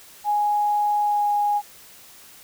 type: tone with pitch glide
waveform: sine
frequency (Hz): 830.6 to 825.3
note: G#5 to G#5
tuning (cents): 0 to -11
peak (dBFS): -18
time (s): 0.24-1.62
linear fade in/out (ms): 50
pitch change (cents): -11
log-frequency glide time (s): 1.02-1.26
effects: white hiss -47 dBFS RMS until 2.43 s